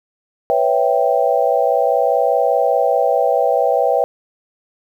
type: chord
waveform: sine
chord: C# half-diminished seventh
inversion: third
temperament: equal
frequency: 493.9 / 554.4 / 659.3 / 784 Hz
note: B4 / C#5 / E5 / G5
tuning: 0 / 0 / 0 / 0 cents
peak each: -18 dBFS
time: 0.5-4.04 s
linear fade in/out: 0 ms
effects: 8-bit